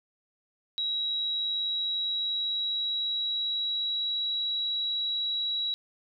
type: tone with pitch glide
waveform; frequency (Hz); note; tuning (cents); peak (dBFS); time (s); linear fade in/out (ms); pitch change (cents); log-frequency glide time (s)
sine; 3863 to 3888; B7 to B7; -39 to -28; -27; 0.78-5.74; 0; +11; 1.07-4.29
effects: none